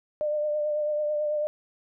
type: tone with vibrato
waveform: sine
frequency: 600 Hz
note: D5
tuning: 37 cents sharp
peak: -24 dBFS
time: 0.21-1.47 s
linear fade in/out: 0 ms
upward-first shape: triangle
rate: 9.1 Hz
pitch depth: 30 cents each way
effects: none